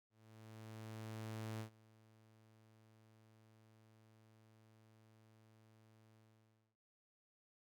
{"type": "tone with ADSR envelope", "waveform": "sawtooth", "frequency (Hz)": 110, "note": "A2", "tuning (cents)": 0, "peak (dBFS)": -39, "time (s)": [0.1, 6.77], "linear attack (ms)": 1500, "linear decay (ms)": 98, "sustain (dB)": -23, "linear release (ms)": 610, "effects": []}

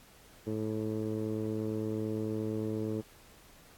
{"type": "tone with low-pass filter", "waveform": "15% pulse", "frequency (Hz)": 108.8, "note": "A2", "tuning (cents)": -19, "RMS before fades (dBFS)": -34, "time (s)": [0.46, 3.02], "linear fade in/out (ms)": 20, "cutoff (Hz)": 450, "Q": 2.1, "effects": ["pink hiss -58 dBFS RMS until 3.77 s", "AAC 64 kbps"]}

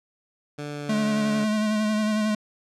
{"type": "tone with pitch glide", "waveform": "15% pulse", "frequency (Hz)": [146.83, 143.89], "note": ["D3", "D3"], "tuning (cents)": [0, -35], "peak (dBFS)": -25, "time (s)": [0.58, 1.45], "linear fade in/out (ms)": 10, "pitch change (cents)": -35, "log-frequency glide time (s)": [0.69, 1.09]}
{"type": "tone with vibrato", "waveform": "square", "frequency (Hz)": 214, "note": "A3", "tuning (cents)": -48, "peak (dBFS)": -22, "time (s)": [0.89, 2.35], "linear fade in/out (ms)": 5, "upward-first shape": "sine", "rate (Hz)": 11, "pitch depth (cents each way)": 27}
{"effects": ["low-pass 8000 Hz 12 dB/octave"]}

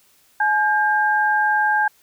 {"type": "tone pair together", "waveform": "sine", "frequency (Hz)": [848, 1600.8], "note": ["G#5", "G6"], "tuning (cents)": [36, 36], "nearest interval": "major seventh", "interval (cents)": 1100, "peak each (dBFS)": -18, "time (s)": [0.4, 1.88], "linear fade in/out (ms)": 5, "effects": ["white hiss -57 dBFS RMS until 2.02 s"]}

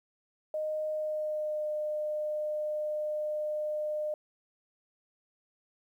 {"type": "tone with pitch glide", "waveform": "sine", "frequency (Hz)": [617, 606.1], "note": ["D#5", "D#5"], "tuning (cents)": [-15, -46], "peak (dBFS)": -30, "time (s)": [0.54, 4.14], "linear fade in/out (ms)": 2, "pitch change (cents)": -31, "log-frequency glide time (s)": [0.9, 1.7], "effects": ["11-bit"]}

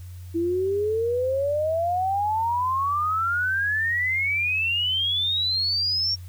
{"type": "exponential sweep", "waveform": "sine", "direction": "up", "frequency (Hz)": [328.7, 5588], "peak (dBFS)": -21, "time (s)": [0.34, 6.16], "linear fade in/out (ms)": 20, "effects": ["added 90 Hz sine -36 dBFS peak until 6.28 s", "white hiss -55 dBFS RMS until 6.28 s"]}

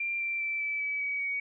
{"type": "tone with pitch steps", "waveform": "sine", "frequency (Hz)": [2376, 2354, 2332, 2311, 2290, 2269, 2248], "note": ["D7", "D7", "D7", "D7", "D7", "C#7", "C#7"], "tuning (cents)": [20, 3, -13, -28, -44, 40, 24], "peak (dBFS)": -29, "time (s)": [0, 1.4], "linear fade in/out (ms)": 5, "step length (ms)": 200, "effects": []}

